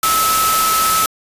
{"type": "tone in noise", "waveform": "sine", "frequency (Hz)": 1300, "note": "E6", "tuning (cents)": -24, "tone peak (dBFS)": -14, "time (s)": [0.03, 1.06], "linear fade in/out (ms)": 2, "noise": "white", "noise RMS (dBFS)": -17, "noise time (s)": [0.03, 1.06], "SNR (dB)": 0, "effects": ["resampled to 32000 Hz"]}